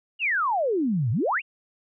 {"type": "exponential two-way sweep", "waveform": "sine", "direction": "down then up", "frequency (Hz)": [2960, 104.2, 2960], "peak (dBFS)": -21, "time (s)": [0.19, 1.42], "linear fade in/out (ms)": 50, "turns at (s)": 1.11, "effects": []}